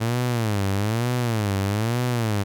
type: tone with vibrato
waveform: sawtooth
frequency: 110 Hz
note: A2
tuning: in tune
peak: -17 dBFS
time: 0-2.44 s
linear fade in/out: 20 ms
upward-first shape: sine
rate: 1.1 Hz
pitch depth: 210 cents each way
effects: none